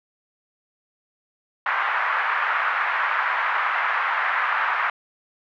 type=band-pass noise; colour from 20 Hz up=pink; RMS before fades=-23 dBFS; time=1.66-4.9 s; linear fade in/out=2 ms; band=1000 to 1900 Hz; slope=24 dB/octave; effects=none